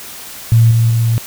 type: tone with level steps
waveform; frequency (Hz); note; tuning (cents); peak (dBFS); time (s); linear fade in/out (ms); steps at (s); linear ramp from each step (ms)
sine; 114.7; A#2; -28; -5 / -8 / -10; 0.52-1.18; 0; 0.71 / 0.9; 2
effects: white hiss -31 dBFS RMS until 1.26 s